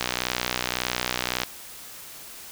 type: click train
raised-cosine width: 0.2 ms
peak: -6 dBFS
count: 89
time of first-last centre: 0.01-1.434 s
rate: 61.8 Hz
effects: white hiss -42 dBFS RMS until 2.51 s